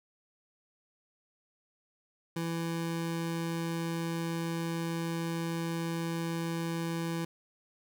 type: tone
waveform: 25% pulse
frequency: 166.5 Hz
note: E3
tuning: 18 cents sharp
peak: -28 dBFS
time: 2.36-7.25 s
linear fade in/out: 5 ms
effects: none